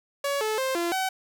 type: tone with pitch steps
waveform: sawtooth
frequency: 563 / 433.5 / 526 / 342.9 / 758 Hz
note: C#5 / A4 / C5 / F4 / F#5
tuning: +27 / -26 / +9 / -32 / +42 cents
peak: -21 dBFS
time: 0.24-1.09 s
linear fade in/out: 5 ms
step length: 170 ms
effects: none